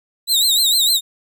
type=tone with vibrato; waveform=sawtooth; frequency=3907 Hz; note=B7; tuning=19 cents flat; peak=-10 dBFS; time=0.27-1.01 s; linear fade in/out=50 ms; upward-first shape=triangle; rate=6.6 Hz; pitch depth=140 cents each way; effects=none